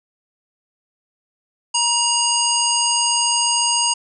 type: harmonic tone with a mistuned harmonic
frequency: 947 Hz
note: A#5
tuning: 27 cents sharp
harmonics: 1 / 3 / 5 / 7 / 9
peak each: -22 / -22 / -22 / -22 / -22 dBFS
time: 1.74-3.94 s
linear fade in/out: 10 ms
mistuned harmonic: 5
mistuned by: +41 cents
effects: none